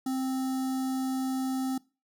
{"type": "tone with notch filter", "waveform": "square", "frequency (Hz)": 262, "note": "C4", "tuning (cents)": 2, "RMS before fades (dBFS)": -30, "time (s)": [0.06, 1.78], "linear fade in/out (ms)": 5, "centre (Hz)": 2400, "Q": 0.64, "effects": ["noise-tail reverb RT60 0.3 s tail -22 dB re dry"]}